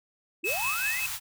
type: linear sweep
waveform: sine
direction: up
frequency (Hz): 293.7 to 2143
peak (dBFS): -32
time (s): 0.43-1.01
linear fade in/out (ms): 20
type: tone with tremolo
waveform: triangle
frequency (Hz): 2590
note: E7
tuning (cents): -31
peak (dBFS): -25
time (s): 0.44-1.06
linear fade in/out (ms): 2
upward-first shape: sine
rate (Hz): 5.2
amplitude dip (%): 55
type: band-stop noise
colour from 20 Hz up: white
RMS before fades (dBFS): -34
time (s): 0.44-1.2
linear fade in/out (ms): 50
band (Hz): 150 to 740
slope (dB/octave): 48
effects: none